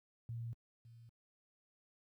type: tone with echo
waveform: sine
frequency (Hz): 116.54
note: A#2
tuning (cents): 0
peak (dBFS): -40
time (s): 0.29-0.53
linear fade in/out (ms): 0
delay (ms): 560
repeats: 1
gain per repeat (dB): -15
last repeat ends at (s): 1.09
effects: high-pass 60 Hz 12 dB/octave + 13-bit